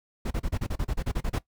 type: noise bursts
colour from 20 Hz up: brown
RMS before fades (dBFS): -27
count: 13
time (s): 0.25-1.388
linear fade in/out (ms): 10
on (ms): 58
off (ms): 32
effects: noise-tail reverb RT60 0.1 s tail -18 dB re dry